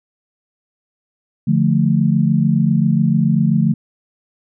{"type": "chord", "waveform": "sine", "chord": "D minor", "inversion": "none", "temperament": "equal with one note detuned", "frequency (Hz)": [146.83, 174.11, 220], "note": ["D3", "F3", "A3"], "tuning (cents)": [0, -5, 0], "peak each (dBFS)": -16, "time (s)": [1.47, 3.74], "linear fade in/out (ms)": 10, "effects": []}